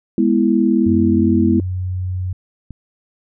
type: chord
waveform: sine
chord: E major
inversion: first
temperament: equal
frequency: 207.7 / 246.9 / 329.6 Hz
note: G#3 / B3 / E4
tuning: 0 / 0 / 0 cents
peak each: -16 dBFS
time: 0.18-1.6 s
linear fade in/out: 2 ms
type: tone with pitch glide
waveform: sine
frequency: 93 to 91.88 Hz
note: F#2 to F#2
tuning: +9 to -12 cents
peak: -19 dBFS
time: 0.86-2.33 s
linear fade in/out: 5 ms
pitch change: -21 cents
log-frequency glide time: 0.97-1.74 s
type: click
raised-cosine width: 5 ms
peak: -20 dBFS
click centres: 2.707 s
effects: none